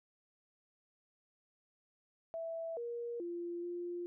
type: tone with pitch steps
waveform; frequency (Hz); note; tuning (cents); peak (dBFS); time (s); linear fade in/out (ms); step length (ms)
sine; 659 / 472.9 / 345.4 / 349.7; E5 / A#4 / F4 / F4; -1 / +25 / -19 / +2; -38; 2.34-4.06; 0; 430
effects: none